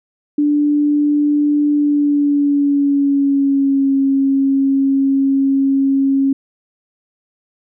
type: tone with pitch glide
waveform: sine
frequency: 293.7 to 272.5 Hz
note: D4 to C#4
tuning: 0 to -29 cents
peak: -11 dBFS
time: 0.38-6.33 s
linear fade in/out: 5 ms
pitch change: -129 cents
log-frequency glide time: 1.71-3.95 s
effects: none